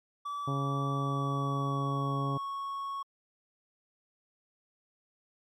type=tone with pitch glide; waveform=triangle; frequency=1153 to 1105.4 Hz; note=D6 to C#6; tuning=-32 to -5 cents; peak=-32 dBFS; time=0.25-3.03 s; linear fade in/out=10 ms; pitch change=-73 cents; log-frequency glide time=0.92-2.34 s
type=harmonic tone; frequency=138.59 Hz; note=C#3; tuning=in tune; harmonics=1 / 2 / 3 / 4 / 5 / 6 / 7; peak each=-31 / -37 / -41 / -43 / -45 / -47 / -48 dBFS; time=0.47-2.38 s; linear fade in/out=10 ms
effects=MP3 96 kbps